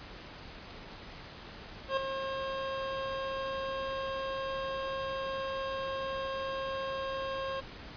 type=tone with ADSR envelope; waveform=25% pulse; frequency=537 Hz; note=C5; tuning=45 cents sharp; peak=-22 dBFS; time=1.88-7.61 s; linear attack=91 ms; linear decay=3 ms; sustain=-8 dB; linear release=17 ms; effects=pink hiss -47 dBFS RMS until 7.96 s + resampled to 11025 Hz